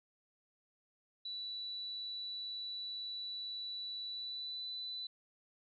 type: tone with pitch glide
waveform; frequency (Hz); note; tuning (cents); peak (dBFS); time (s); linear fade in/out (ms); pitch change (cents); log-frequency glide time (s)
sine; 3951 to 3990; B7 to B7; 0 to +17; -40; 1.25-5.07; 5; +17; 4.07-4.66
effects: none